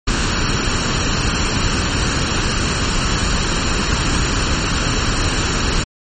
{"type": "noise with comb filter", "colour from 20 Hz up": "pink", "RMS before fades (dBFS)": -17, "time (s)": [0.07, 5.84], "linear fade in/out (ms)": 10, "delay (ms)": 0.71, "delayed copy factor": 0.5, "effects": ["MP3 32 kbps"]}